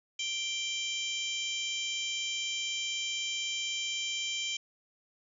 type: harmonic tone with a mistuned harmonic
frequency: 784 Hz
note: G5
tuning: in tune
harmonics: 3 / 4 / 5 / 6 / 7 / 8 / 9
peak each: -38 / -34 / -47 / -49 / -46 / -44 / -42 dBFS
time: 0.19-4.57 s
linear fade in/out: 5 ms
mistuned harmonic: 6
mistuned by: +20 cents
effects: none